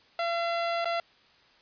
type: tone with dropouts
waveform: sawtooth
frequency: 680 Hz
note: F5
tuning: 46 cents flat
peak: -23 dBFS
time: 0.19-1 s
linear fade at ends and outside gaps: 2 ms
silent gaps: 0.846-0.855 s
effects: white hiss -60 dBFS RMS until 1.61 s + resampled to 11025 Hz